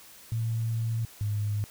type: tone pair in turn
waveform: sine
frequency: 113.7 / 104.32 Hz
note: A#2 / G#2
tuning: -43 / +8 cents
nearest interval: minor second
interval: 149 cents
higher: first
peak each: -26 dBFS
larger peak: neither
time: 0.32-1.05 / 1.21-1.64 s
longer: first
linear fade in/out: 0 ms
effects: white hiss -51 dBFS RMS until 1.7 s